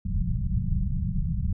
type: low-pass noise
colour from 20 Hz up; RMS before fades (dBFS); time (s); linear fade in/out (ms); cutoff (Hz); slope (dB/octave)
pink; -26; 0.05-1.53; 5; 200; 96
effects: none